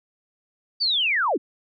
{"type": "linear sweep", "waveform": "sine", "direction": "down", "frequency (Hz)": [4699, 193.6], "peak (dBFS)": -19, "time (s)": [0.8, 1.38], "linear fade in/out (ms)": 20, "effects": []}